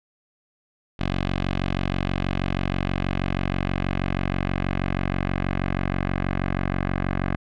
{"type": "tone with low-pass filter sweep", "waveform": "10% pulse", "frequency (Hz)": 46.25, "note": "F#1", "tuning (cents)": 0, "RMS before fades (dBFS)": -25, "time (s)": [0.99, 7.36], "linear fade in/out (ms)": 10, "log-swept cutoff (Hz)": [3300, 1900], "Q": 1.6, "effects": []}